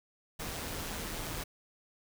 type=noise with amplitude modulation; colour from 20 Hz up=pink; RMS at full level=-37 dBFS; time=0.39-1.44 s; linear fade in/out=10 ms; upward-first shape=sine; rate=162 Hz; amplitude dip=40%; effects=none